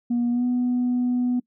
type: tone with pitch glide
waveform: sine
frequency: 239.7 to 247 Hz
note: A#3 to B3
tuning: +48 to 0 cents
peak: -18 dBFS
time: 0.1-1.4 s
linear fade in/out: 10 ms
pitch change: +52 cents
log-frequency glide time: 0.31-0.44 s
effects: noise-tail reverb RT60 0.1 s tail -23 dB re dry + tanh soft clip ceiling -17 dBFS